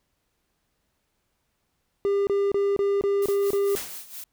triangle tone bursts, 400 Hz, G4, 35 cents sharp, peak -18 dBFS, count 7, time 2.05-3.752 s, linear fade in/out 0 ms, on 220 ms, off 27 ms
blue noise with tremolo, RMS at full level -37 dBFS, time 3.22-4.24 s, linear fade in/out 2 ms, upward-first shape sine, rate 4.4 Hz, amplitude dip 75%
white noise with exponential decay, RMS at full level -29 dBFS, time 3.76-4.18 s, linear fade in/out 0 ms, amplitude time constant 90 ms
effects pink hiss -74 dBFS RMS until 4.32 s

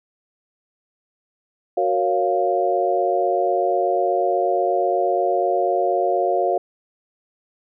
sine chord, Gb major seventh, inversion none, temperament equal, 370 / 466.2 / 554.4 / 698.5 Hz, Gb4 / Bb4 / Db5 / F5, 0 / 0 / 0 / 0 cents, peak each -23 / -25 / -23 / -20 dBFS, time 1.77-6.58 s, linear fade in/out 5 ms, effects none

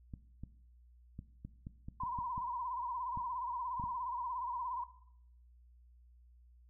clicks, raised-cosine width 5 ms, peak -32 dBFS, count 12, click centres 0.138 / 0.436 / 1.191 / 1.45 / 1.669 / 1.885 / 2.035 / 2.188 / 2.379 / 3.174 / 3.798 / 3.839 s
sine tone with vibrato, 987.8 Hz, B5, in tune, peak -36 dBFS, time 2-4.84 s, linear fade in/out 5 ms, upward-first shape sine, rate 17 Hz, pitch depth 87 cents each way
effects noise-tail reverb RT60 0.7 s tail -17 dB re dry + added 60 Hz sine -59 dBFS peak until 6.69 s

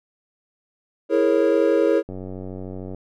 triangle chord, A# half-diminished seventh, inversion second, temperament equal with one note detuned, 329.6 / 415.3 / 466.2 / 548 Hz, E4 / G#4 / A#4 / C#5, 0 / 0 / 0 / -20 cents, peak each -19 dBFS, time 1.09-2.03 s, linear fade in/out 50 ms
click train, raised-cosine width 2 ms, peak -21 dBFS, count 81, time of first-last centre 2.09-2.947 s, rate 93.4 Hz
effects none

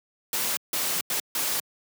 white noise bursts at uneven times, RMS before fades -27 dBFS, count 4, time 0.33-0.57 / 0.73-1.01 / 1.1-1.2 / 1.35-1.6 s, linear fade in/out 2 ms, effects high-pass 150 Hz 12 dB/octave

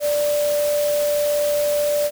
sine tone in noise, 587.3 Hz, D5, in tune, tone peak -17 dBFS, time 0-2.11 s, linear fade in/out 50 ms, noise white, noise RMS -30 dBFS, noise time 0-2.11 s, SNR +10 dB, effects none

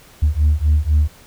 sine beating tone pair, 73.42 / 77.42 Hz, D2 / D#2, 0 / -8 cents, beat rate 4 Hz, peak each -14 dBFS, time 0.22-1.08 s, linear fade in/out 10 ms, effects tanh soft clip ceiling -8 dBFS + pink hiss -46 dBFS RMS until 1.26 s

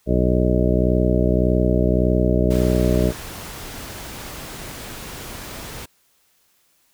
harmonic tone, 61.74 Hz, B1, in tune, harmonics 1 / 2 / 3 / 4 / 5 / 6 / 7 / 9 / 10, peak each -20 / -23 / -22 / -25 / -25 / -25 / -25 / -29 / -25 dBFS, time 0.06-3.13 s, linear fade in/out 50 ms
pink noise, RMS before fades -34 dBFS, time 2.5-5.86 s, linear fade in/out 10 ms
effects white hiss -62 dBFS RMS until 6.93 s

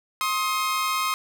sawtooth tone pair together, 1061 / 1261.7 Hz, C6 / D#6, +24 / +24 cents, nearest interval minor third, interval 300 cents, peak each -22 dBFS, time 0.21-1.14 s, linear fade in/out 0 ms, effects none

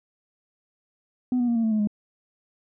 sine tone with pitch steps, 250.3 / 242.8 / 235.4 / 228.3 / 221.5 / 214.8 / 208.3 Hz, B3 / B3 / A#3 / A#3 / A3 / A3 / G#3, +23 / -29 / +17 / -36 / +12 / -41 / +5 cents, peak -18 dBFS, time 1.32-1.873 s, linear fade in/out 2 ms, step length 79 ms, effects tanh soft clip ceiling -18 dBFS

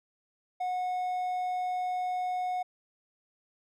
triangle tone, 730 Hz, F#5, 24 cents flat, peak -27 dBFS, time 0.6-2.63 s, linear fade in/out 10 ms, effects none

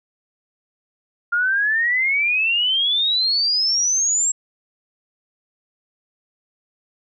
sine exponential sweep, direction up, 1396.9 to 7640 Hz, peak -16 dBFS, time 1.32-4.32 s, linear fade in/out 10 ms, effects none

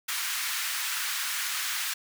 pink high-pass noise, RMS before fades -31 dBFS, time 0.08-1.94 s, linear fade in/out 10 ms, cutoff 1300 Hz, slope 24 dB/octave, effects none

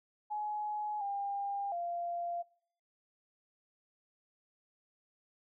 sine tone with pitch steps, 842 / 801 / 692 Hz, G#5 / G5 / F5, +24 / +37 / -16 cents, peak -34 dBFS, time 0.3-2.43 s, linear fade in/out 20 ms, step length 710 ms, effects noise-tail reverb RT60 0.7 s tail -25 dB re dry

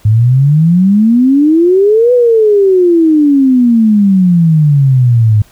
sine exponential two-way sweep, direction up then down, 103.83 to 499.9 to 103.83 Hz, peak -4 dBFS, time 0.05-5.42 s, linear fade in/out 5 ms, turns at 2.13 s, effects pink hiss -45 dBFS RMS until 5.51 s

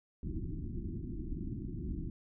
pink low-pass noise, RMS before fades -39 dBFS, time 0.23-2.1 s, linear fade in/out 2 ms, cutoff 360 Hz, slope 96 dB/octave, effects none

